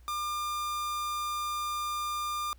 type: tone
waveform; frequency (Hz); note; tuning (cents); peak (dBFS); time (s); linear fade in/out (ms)
45% pulse; 1200; D6; +37; -31; 0.08-2.53; 0
effects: added 60 Hz sine -52 dBFS peak until 2.58 s + pink hiss -67 dBFS RMS until 2.58 s